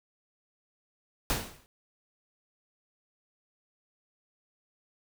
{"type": "noise with exponential decay", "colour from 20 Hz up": "pink", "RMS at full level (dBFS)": -26, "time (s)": [1.3, 1.66], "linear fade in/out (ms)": 0, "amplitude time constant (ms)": 78, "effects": []}